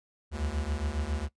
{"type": "beating tone pair", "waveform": "square", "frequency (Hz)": [69.3, 76.6], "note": ["C#2", "D#2"], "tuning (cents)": [0, -27], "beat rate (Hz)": 7.3, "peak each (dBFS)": [-34, -33], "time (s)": [0.31, 1.29], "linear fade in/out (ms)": 50, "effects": ["noise-tail reverb RT60 0.1 s tail -18 dB re dry", "resampled to 22050 Hz"]}